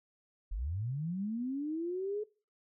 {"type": "linear sweep", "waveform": "sine", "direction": "up", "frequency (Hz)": [38.19, 429.7], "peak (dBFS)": -33, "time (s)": [0.51, 2.24], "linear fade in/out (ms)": 10, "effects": ["noise-tail reverb RT60 0.4 s tail -22 dB re dry"]}